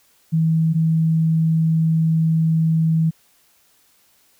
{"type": "tone pair in turn", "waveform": "sine", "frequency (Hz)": [161.3, 161.3], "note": ["E3", "E3"], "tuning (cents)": [-37, -37], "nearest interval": "unison", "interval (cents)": 0, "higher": "neither", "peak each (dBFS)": -14, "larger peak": "neither", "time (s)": [[0.32, 0.74], [0.74, 3.11]], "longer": "second", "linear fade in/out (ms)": 20, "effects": ["white hiss -58 dBFS RMS until 4.39 s"]}